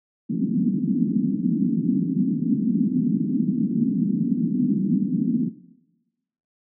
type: band-pass noise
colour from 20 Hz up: white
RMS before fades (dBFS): -22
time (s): 0.29-5.5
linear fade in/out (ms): 20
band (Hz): 170 to 270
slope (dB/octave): 48
effects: noise-tail reverb RT60 1.0 s tail -17 dB re dry